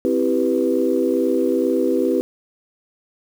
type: chord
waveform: sine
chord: C major seventh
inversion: none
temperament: equal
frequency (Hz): 261.6 / 329.6 / 392 / 493.9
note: C4 / E4 / G4 / B4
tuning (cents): 0 / 0 / 0 / 0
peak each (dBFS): -21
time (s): 0.05-2.21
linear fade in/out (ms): 0
effects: tanh soft clip ceiling -5 dBFS + 7-bit